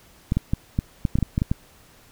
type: clicks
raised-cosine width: 5 ms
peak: -8 dBFS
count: 11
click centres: 0.321 / 0.37 / 0.535 / 0.789 / 1.052 / 1.155 / 1.187 / 1.227 / 1.379 / 1.419 / 1.515 s
effects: pink hiss -53 dBFS RMS until 2.11 s